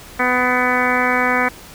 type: harmonic tone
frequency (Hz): 249.9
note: B3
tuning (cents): +21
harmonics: 1 / 2 / 3 / 4 / 5 / 6 / 7 / 8 / 9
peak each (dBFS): -23 / -23 / -23 / -23 / -23 / -23 / -23 / -23 / -23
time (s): 0.19-1.49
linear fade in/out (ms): 10
effects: pink hiss -39 dBFS RMS until 1.74 s